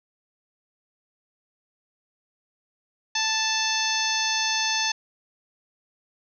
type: harmonic tone with a mistuned harmonic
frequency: 880 Hz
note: A5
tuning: in tune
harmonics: 1 / 2 / 3 / 4 / 5 / 6 / 7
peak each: -30 / -30 / -30 / -30 / -30 / -30 / -30 dBFS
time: 3.15-4.92 s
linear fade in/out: 5 ms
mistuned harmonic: 7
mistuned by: +22 cents
effects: none